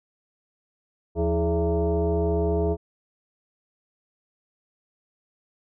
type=tone with frequency modulation; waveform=sine; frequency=171.7 Hz; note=F3; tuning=29 cents flat; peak=-20 dBFS; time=1.15-2.77 s; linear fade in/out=50 ms; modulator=249 Hz; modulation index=1.8; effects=none